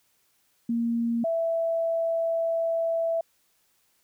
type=tone pair in turn; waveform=sine; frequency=233.1 / 661.8 Hz; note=A#3 / E5; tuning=0 / +7 cents; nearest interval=octave + tritone; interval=1807 cents; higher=second; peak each=-23 dBFS; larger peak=neither; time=0.69-1.24 / 1.24-3.21 s; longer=second; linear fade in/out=5 ms; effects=white hiss -68 dBFS RMS until 4.03 s